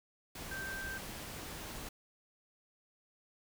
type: tone in noise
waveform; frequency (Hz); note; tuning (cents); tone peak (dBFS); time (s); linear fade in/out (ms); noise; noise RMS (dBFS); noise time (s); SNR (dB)
sine; 1566; G6; -2; -40; 0.51-0.98; 5; pink; -45; 0.35-1.89; +2
effects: none